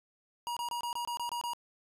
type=tone bursts; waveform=square; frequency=954 Hz; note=A#5; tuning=40 cents sharp; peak=-34 dBFS; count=9; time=0.47-1.534 s; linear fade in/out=0 ms; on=96 ms; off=25 ms; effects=resampled to 32000 Hz